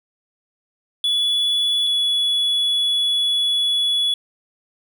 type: tone pair in turn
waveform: triangle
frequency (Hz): 3418 / 3400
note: G#7 / G#7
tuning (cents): +49 / +40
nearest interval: unison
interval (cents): 9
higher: first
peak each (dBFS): -15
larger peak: neither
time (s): 1.04-1.87 / 1.87-4.14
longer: second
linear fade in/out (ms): 2
effects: none